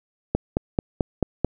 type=click train; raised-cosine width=2 ms; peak=-6 dBFS; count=6; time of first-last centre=0.35-1.446 s; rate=4.56 Hz; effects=none